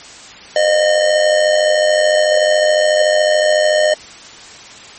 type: tone with amplitude modulation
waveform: square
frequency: 611 Hz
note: D#5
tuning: 32 cents flat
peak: -8 dBFS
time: 0.56-3.94 s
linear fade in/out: 2 ms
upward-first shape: sine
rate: 93.8 Hz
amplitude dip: 60%
effects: white hiss -36 dBFS RMS until 4.98 s + MP3 32 kbps